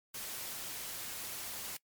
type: noise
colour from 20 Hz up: white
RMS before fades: -42 dBFS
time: 0.14-1.77 s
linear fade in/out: 5 ms
effects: noise-tail reverb RT60 0.1 s tail -23 dB re dry + MP3 96 kbps